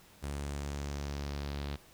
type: tone with low-pass filter sweep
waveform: sawtooth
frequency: 71.3 Hz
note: C#2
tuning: 49 cents sharp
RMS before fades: -38 dBFS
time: 0.22-1.77 s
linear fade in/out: 20 ms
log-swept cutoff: 9700 to 4000 Hz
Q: 2.3
effects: pink hiss -59 dBFS RMS until 1.93 s